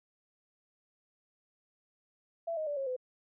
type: tone with pitch steps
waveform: sine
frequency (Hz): 669 / 624.2 / 582.4 / 543.4 / 507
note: E5 / D#5 / D5 / C#5 / B4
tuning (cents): +25 / +5 / -15 / -35 / +45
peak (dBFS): -32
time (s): 2.47-2.965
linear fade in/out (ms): 10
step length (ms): 99
effects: none